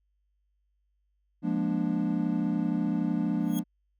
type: chord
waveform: triangle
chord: Bb dominant seventh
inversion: second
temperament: equal with one note detuned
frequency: 174.61 / 207.7 / 238.4 / 293.7 Hz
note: F3 / Ab3 / Bb3 / D4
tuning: 0 / 0 / +39 / 0 cents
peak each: -29 dBFS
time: 1.42-3.64 s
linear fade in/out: 50 ms
type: tone with exponential growth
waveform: 5% pulse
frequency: 3280 Hz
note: G#7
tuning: 22 cents flat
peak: -26 dBFS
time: 3.41-3.59 s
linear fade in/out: 0 ms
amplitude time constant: 38 ms
effects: added 50 Hz sine -70 dBFS peak until 3.99 s